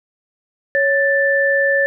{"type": "tone pair together", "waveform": "sine", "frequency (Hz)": [554.4, 1764.2], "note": ["C#5", "A6"], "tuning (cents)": [0, 4], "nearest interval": "octave + minor sixth", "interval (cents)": 2004, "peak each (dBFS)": [-16, -15], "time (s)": [0.75, 1.86], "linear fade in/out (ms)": 0, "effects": []}